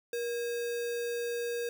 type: tone with sample-and-hold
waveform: sine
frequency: 474.3 Hz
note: A#4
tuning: 30 cents sharp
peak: -31 dBFS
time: 0.13-1.69 s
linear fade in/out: 2 ms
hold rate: 2100 Hz
effects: none